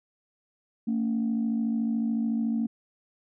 sine tone pair together, 226.6 / 280.4 Hz, A#3 / C#4, -49 / +20 cents, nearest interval major third, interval 369 cents, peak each -24 / -31 dBFS, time 0.87-2.67 s, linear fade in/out 10 ms, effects tanh soft clip ceiling -19 dBFS

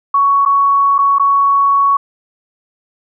sine tone with dropouts, 1116 Hz, C#6, 11 cents sharp, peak -8 dBFS, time 0.14-1.97 s, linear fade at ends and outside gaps 5 ms, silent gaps 0.452-0.459 / 0.982-0.987 / 1.185-1.196 s, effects none

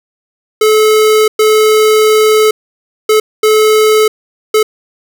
square tone bursts at uneven times, 431.7 Hz, A4, 33 cents flat, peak -6 dBFS, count 5, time 0.61-1.28 / 1.39-2.51 / 3.09-3.2 / 3.43-4.08 / 4.54-4.63 s, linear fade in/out 5 ms, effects none

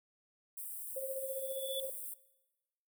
white high-pass noise, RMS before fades -44 dBFS, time 0.57-2.14 s, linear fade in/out 5 ms, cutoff 8200 Hz, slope 96 dB/octave
sine tone with tremolo, 534 Hz, C5, 35 cents sharp, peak -35 dBFS, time 0.96-1.9 s, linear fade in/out 5 ms, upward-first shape triangle, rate 15 Hz, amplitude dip 70%
square tone with exponential growth, 3456 Hz, A7, 32 cents flat, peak -37 dBFS, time 1.2-1.8 s, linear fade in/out 1 ms, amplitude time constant 130 ms
effects noise-tail reverb RT60 1.0 s tail -18 dB re dry

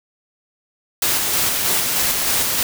white noise with tremolo, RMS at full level -18 dBFS, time 1.02-2.63 s, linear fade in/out 2 ms, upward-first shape square, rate 3.2 Hz, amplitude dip 25%, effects none

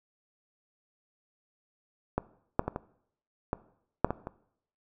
clicks, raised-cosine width 1 ms, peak -13 / -9 / -16 / -19 / -14 / -6 / -15 / -22 dBFS, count 8, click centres 2.18 / 2.594 / 2.68 / 2.761 / 3.531 / 4.046 / 4.106 / 4.271 s, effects noise-tail reverb RT60 0.7 s tail -19 dB re dry

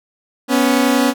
sawtooth tone pair together, 246.2 / 277.2 Hz, B3 / C#4, -5 / 0 cents, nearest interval major second, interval 205 cents, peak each -11 dBFS, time 0.48-1.14 s, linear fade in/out 50 ms, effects none

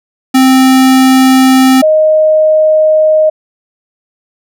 square / sine tone pair in turn, 261.6 / 622.2 Hz, C4 / D#5, 0 / 0 cents, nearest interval octave + minor third, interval 1500 cents, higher second, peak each -4 dBFS, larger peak neither, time 0.34-1.82 / 1.82-3.3 s, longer neither, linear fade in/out 10 ms, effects none

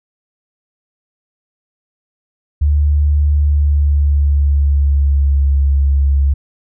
sine tone with pitch glide, 73.42 to 69.46 Hz, D2 to C#2, 0 to +4 cents, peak -9 dBFS, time 2.61-6.34 s, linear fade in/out 10 ms, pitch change -96 cents, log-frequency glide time 3.31-5.48 s, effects none

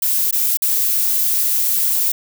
violet noise with dropouts, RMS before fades -17 dBFS, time 0.02-2.12 s, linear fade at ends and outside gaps 5 ms, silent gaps 0.311-0.326 / 0.572-0.62 s, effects none

